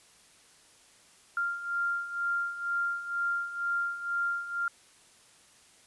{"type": "beating tone pair", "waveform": "sine", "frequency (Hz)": [1392, 1394.1], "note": ["F6", "F6"], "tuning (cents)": [-6, -3], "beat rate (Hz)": 2.1, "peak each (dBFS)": [-35, -30], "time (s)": [1.37, 4.68], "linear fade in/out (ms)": 2, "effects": ["white hiss -59 dBFS RMS until 5.86 s", "resampled to 24000 Hz"]}